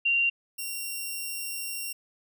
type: tone pair in turn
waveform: sine / 5% pulse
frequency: 2767 / 2753 Hz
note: F7 / F7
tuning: -17 / -25 cents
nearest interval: unison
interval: 8 cents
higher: first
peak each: -21 / -23 dBFS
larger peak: first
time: 0.05-0.3 / 0.58-1.93 s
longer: second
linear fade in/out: 10 ms
effects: none